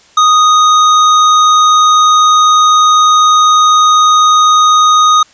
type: tone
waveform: square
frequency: 1244 Hz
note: D#6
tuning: 1 cent flat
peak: -5 dBFS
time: 0.17-5.23 s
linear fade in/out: 5 ms
effects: white hiss -44 dBFS RMS until 5.33 s + resampled to 16000 Hz